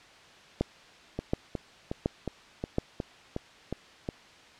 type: two click trains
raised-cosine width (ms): 2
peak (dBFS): -18 / -12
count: 9 / 4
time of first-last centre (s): 1.19-4.089 / 0.61-2.784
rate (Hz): 2.76 / 1.38
effects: white hiss -53 dBFS RMS until 4.59 s + low-pass 4000 Hz 12 dB/octave